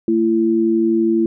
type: tone pair together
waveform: sine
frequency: 224.4 / 336.2 Hz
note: A3 / E4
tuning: +34 / +34 cents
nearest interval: perfect fifth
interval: 700 cents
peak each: -18 / -14 dBFS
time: 0.08-1.26 s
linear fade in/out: 2 ms
effects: none